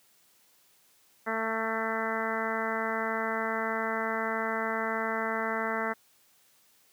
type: harmonic tone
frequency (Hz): 223.2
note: A3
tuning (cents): +25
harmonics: 1 / 2 / 3 / 4 / 5 / 6 / 7 / 8 / 9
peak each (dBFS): -37 / -36 / -36 / -37 / -38 / -36 / -38 / -38 / -38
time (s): 1.26-5.94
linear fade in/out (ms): 20
effects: white hiss -64 dBFS RMS until 6.92 s + high-pass 100 Hz 12 dB/octave